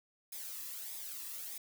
blue noise with flanger, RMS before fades -44 dBFS, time 0.32-1.58 s, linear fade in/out 5 ms, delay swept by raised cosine 0.68 to 1.36 ms, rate 1.6 Hz, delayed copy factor -0.6, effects none

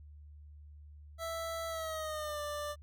25% pulse tone with pitch glide, 659.3 to 590.8 Hz, E5 to D5, 0 to +10 cents, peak -33 dBFS, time 1.18-2.76 s, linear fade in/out 50 ms, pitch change -190 cents, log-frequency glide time 1.68-2.41 s, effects added 74 Hz sine -50 dBFS peak until 2.82 s

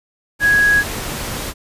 sine tone in noise, 1661.2 Hz, G#6, in tune, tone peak -10 dBFS, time 0.4-0.84 s, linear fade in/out 50 ms, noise pink, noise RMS -25 dBFS, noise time 0.39-1.54 s, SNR +12 dB, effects resampled to 32000 Hz

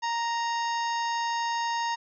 harmonic tone with a mistuned harmonic, 932.3 Hz, A#5, in tune, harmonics 1 / 2 / 3 / 4 / 5 / 6 / 7, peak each -27 / -35 / -41 / -42 / -43 / -41 / -44 dBFS, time 0.02-1.96 s, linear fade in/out 20 ms, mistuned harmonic 6, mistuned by -89 cents, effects none

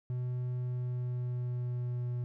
triangle tone with pitch glide, 124.5 to 122.36 Hz, B2 to B2, +14 to -16 cents, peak -30 dBFS, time 0.1-2.24 s, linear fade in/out 0 ms, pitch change -30 cents, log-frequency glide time 0.56-2.11 s, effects none

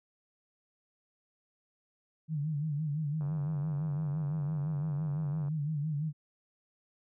sine tone with vibrato, 150.5 Hz, D3, 43 cents sharp, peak -30 dBFS, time 2.28-6.13 s, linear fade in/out 50 ms, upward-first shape sine, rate 5.9 Hz, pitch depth 97 cents each way
click train, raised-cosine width 1 ms, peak -37 dBFS, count 211, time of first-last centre 3.21-5.483 s, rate 92.4 Hz
effects none

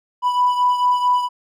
triangle beating tone pair, 987.8 / 992.3 Hz, B5 / B5, 0 / +8 cents, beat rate 4.5 Hz, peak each -12 / -18 dBFS, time 0.22-1.29 s, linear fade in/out 50 ms, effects tanh soft clip ceiling -10 dBFS

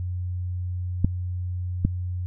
clicks, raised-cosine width 5 ms, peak -7 dBFS, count 2, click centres 1.046 / 1.85 s, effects added 90 Hz sine -26 dBFS peak until 2.26 s

